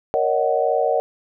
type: chord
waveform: sine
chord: D# minor seventh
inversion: second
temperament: just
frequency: 466.7 / 560 / 622.3 / 746.7 Hz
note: A#4 / C#5 / D#5 / F#5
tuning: +2 / +18 / 0 / +16 cents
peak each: -22 dBFS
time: 0.14-1 s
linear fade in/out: 0 ms
effects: none